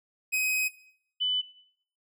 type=tone pair in turn; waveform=45% pulse / sine; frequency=2523 / 3000 Hz; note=D#7 / F#7; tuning=+23 / +23 cents; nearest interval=minor third; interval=300 cents; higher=second; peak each=-24 dBFS; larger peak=neither; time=0.32-0.69 / 1.2-1.42 s; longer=first; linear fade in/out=20 ms; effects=noise-tail reverb RT60 0.6 s tail -17 dB re dry